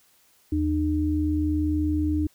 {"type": "tone pair together", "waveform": "sine", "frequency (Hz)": [80.39, 303.5], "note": ["E2", "D#4"], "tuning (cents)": [-43, -43], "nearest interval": "octave + major seventh", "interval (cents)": 2300, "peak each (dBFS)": [-25, -23], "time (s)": [0.52, 2.27], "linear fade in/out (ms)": 5, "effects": ["white hiss -61 dBFS RMS until 2.34 s"]}